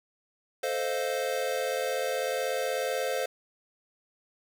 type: chord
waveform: square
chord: F dominant seventh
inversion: first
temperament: equal with one note detuned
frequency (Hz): 440 / 520.5 / 622.3 / 698.5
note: A4 / C5 / Eb5 / F5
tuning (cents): 0 / -9 / 0 / 0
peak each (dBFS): -36 / -31 / -37 / -36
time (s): 0.63-3.26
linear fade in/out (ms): 5
effects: none